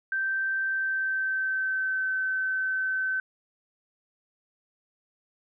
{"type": "tone with pitch glide", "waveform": "sine", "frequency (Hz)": [1560, 1531.4], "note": ["G6", "G6"], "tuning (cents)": [-9, -41], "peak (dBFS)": -25, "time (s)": [0.12, 3.2], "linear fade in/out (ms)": 2, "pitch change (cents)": -32, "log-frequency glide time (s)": [0.65, 2.11], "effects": []}